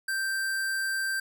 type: tone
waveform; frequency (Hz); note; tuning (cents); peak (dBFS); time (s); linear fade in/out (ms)
square; 1568; G6; 0; -28; 0.08-1.2; 5
effects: none